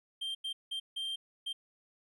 triangle tone bursts at uneven times, 3166 Hz, G7, 17 cents sharp, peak -33 dBFS, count 5, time 0.21-0.35 / 0.44-0.53 / 0.71-0.8 / 0.96-1.16 / 1.46-1.53 s, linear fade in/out 10 ms, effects none

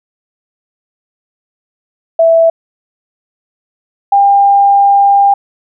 sine tone pair in turn, 659.3 / 799.8 Hz, E5 / G5, 0 / +35 cents, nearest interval minor third, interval 335 cents, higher second, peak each -4 dBFS, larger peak neither, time 2.19-2.5 / 4.12-5.34 s, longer second, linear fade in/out 5 ms, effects none

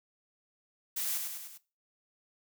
blue noise with echo, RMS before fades -34 dBFS, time 0.96-1.18 s, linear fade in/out 10 ms, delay 100 ms, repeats 4, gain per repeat -4 dB, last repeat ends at 1.58 s, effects noise-tail reverb RT60 0.3 s tail -18 dB re dry

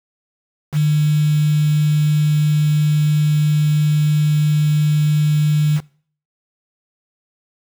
sine tone with quantisation, 150.5 Hz, D3, 43 cents sharp, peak -12 dBFS, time 0.72-5.81 s, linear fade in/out 50 ms, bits 5, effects noise-tail reverb RT60 0.5 s tail -23 dB re dry

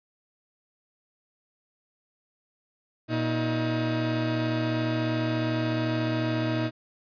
30% pulse tone pair together, 119.7 / 316.3 Hz, A#2 / D#4, +46 / +29 cents, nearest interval octave + perfect fourth, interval 1683 cents, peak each -25 dBFS, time 3.08-6.71 s, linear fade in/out 50 ms, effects resampled to 11025 Hz

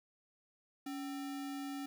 sine tone with sample-and-hold, 280 Hz, C#4, 18 cents sharp, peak -39 dBFS, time 0.86-1.86 s, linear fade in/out 5 ms, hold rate 1050 Hz, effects none

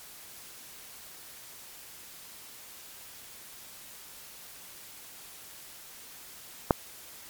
click, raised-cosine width 1 ms, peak -5 dBFS, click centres 6.708 s, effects white hiss -48 dBFS RMS until 7.29 s + MP3 96 kbps

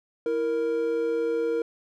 triangle tone pair together, 329.6 / 466.1 Hz, E4 / A#4, 0 / 0 cents, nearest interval tritone, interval 600 cents, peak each -29 / -22 dBFS, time 0.26-1.62 s, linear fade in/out 2 ms, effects none

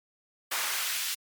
pink noise with high-pass filter sweep, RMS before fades -31 dBFS, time 0.51-1.15 s, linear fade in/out 10 ms, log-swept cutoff 990 to 2900 Hz, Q 0.89, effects MP3 96 kbps

